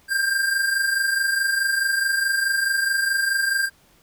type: tone pair together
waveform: square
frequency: 1572.3 / 1597 Hz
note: G6 / G6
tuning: +5 / +32 cents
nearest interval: unison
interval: 27 cents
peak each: -27 / -21 dBFS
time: 0.08-3.7 s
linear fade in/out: 50 ms
effects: pink hiss -57 dBFS RMS until 4.02 s